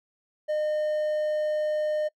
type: tone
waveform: triangle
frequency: 609 Hz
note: D#5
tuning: 37 cents flat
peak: -22 dBFS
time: 0.48-2.09 s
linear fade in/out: 20 ms
effects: noise-tail reverb RT60 0.1 s tail -23 dB re dry